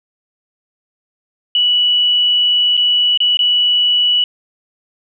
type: tone with dropouts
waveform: sine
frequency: 2947 Hz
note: F#7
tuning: 8 cents flat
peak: -10 dBFS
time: 1.55-4.24 s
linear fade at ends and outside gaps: 2 ms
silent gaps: 2.769-2.775 / 3.175-3.203 / 3.371-3.391 s
effects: none